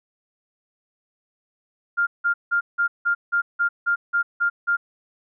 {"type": "tone bursts", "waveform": "sine", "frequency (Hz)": 1401, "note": "F6", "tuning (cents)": 5, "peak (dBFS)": -17, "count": 11, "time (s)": [1.97, 4.77], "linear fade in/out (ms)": 20, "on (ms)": 100, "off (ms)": 170, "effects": []}